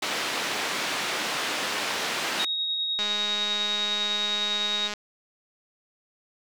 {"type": "band-pass noise", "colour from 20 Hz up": "white", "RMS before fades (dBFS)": -29, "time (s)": [0.02, 2.45], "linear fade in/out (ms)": 5, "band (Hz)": [230, 3700], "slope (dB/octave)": 12}
{"type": "tone with tremolo", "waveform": "sine", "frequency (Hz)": 3766, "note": "A#7", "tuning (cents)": 17, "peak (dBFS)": -24, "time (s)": [2.39, 4.88], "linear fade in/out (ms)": 10, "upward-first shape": "sine", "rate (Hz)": 9.9, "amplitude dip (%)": 25}
{"type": "click train", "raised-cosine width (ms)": 0.2, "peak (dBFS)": -15, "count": 406, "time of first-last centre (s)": [2.99, 4.937], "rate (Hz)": 208}
{"effects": []}